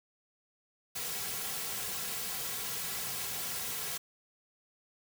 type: noise with comb filter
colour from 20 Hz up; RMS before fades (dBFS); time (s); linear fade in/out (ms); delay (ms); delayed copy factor
white; -37; 0.95-3.98; 10; 3.3; -0.65
effects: none